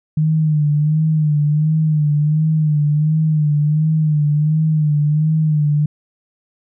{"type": "tone with vibrato", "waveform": "sine", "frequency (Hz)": 152.6, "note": "D#3", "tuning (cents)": -33, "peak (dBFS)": -12, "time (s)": [0.17, 5.86], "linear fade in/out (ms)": 5, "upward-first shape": "sine", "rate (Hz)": 1.4, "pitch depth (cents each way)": 59, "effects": []}